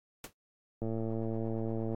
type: noise with exponential decay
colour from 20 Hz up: pink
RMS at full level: -38 dBFS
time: 0.24-0.33 s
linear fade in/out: 2 ms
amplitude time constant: 19 ms
type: click train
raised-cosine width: 2 ms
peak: -23 dBFS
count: 127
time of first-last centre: 0.82-1.945 s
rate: 112 Hz
effects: AAC 48 kbps